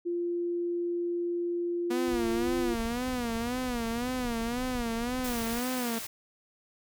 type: tone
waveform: sine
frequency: 346.9 Hz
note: F4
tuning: 12 cents flat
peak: -28 dBFS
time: 0.05-2.75 s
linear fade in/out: 20 ms
type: tone with vibrato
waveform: sawtooth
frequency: 241.3 Hz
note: B3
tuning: 40 cents flat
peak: -26 dBFS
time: 1.9-5.99 s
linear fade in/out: 10 ms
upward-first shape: sine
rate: 1.9 Hz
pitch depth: 100 cents each way
type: noise with tremolo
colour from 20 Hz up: brown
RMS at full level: -39 dBFS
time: 2.07-5.6 s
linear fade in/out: 10 ms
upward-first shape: triangle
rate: 18 Hz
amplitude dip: 60%
type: noise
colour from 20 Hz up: white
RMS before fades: -39 dBFS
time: 5.24-6.07 s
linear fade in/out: 5 ms
effects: none